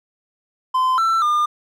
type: tone with pitch steps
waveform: triangle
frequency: 1029 / 1337 / 1206 Hz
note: C6 / E6 / D6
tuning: -29 / +24 / +46 cents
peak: -13 dBFS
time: 0.74-1.46 s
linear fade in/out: 10 ms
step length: 240 ms
effects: none